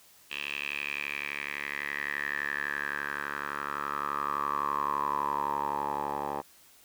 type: tone with band-pass filter sweep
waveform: 10% pulse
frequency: 71.8 Hz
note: D2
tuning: 39 cents flat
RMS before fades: -33 dBFS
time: 0.3-6.42 s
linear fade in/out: 20 ms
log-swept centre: 2800 to 770 Hz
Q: 7.5
effects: white hiss -58 dBFS RMS until 6.84 s